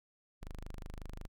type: tone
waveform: sawtooth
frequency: 25.53 Hz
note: G#0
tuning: 29 cents flat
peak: -39 dBFS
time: 0.41-1.28 s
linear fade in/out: 20 ms
effects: none